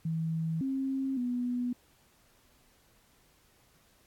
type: tone with pitch steps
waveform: sine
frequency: 161.9 / 267.9 / 245.6 Hz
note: E3 / C4 / B3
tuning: -31 / +41 / -9 cents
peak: -29 dBFS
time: 0.05-1.73 s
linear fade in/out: 5 ms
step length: 560 ms
effects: pink hiss -65 dBFS RMS until 4.06 s + AAC 64 kbps